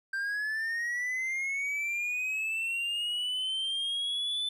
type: linear sweep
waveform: triangle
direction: up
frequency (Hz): 1568 to 3520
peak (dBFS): -28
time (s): 0.13-4.49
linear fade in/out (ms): 5
effects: resampled to 32000 Hz